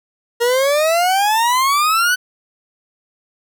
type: exponential sweep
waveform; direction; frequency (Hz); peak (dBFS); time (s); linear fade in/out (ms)
40% pulse; up; 466.2 to 1515; -12; 0.4-2.16; 20
effects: none